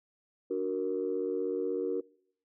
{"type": "chord", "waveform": "sine", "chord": "D augmented", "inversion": "none", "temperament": "equal", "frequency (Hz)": [293.7, 370, 466.2], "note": ["D4", "F#4", "A#4"], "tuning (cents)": [0, 0, 0], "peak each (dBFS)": [-36, -32, -32], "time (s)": [0.5, 2.01], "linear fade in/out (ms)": 10, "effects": ["noise-tail reverb RT60 0.7 s tail -25 dB re dry", "tanh soft clip ceiling -21 dBFS"]}